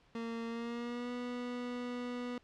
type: tone with pitch glide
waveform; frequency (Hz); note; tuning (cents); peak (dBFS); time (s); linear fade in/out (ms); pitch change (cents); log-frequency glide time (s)
30% pulse; 230 to 245.1; A#3 to B3; -23 to -13; -35; 0.15-2.38; 2; +110; 0.47-1.11
effects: pink hiss -67 dBFS RMS until 2.43 s + low-pass 4000 Hz 12 dB/octave